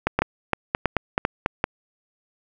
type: clicks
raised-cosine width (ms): 0.5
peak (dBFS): -4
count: 11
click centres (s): 0.07 / 0.19 / 0.22 / 0.533 / 0.749 / 0.857 / 0.967 / 1.179 / 1.251 / 1.461 / 1.641
effects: none